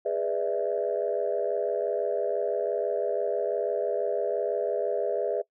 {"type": "chord", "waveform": "sine", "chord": "E dominant seventh", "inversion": "first", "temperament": "just", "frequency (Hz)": [412, 494.4, 593.3, 659.3], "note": ["G#4", "B4", "D5", "E5"], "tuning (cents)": [-14, 2, 18, 0], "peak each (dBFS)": -30, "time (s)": [0.05, 5.42], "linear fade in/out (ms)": 10, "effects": ["noise-tail reverb RT60 0.1 s tail -23 dB re dry", "tanh soft clip ceiling -16 dBFS"]}